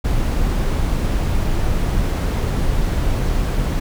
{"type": "noise", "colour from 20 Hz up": "brown", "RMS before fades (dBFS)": -18, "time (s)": [0.04, 3.8], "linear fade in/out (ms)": 10, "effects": []}